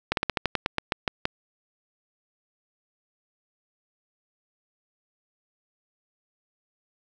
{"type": "slowing click train", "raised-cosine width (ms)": 0.3, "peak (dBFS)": -7, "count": 12, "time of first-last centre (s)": [0.12, 1.254], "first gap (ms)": 52, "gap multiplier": 1.13, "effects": []}